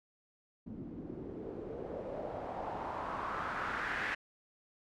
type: noise with low-pass filter sweep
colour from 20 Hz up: white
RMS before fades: -40 dBFS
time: 0.66-4.15 s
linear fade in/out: 10 ms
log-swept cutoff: 240 to 1900 Hz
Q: 3
effects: none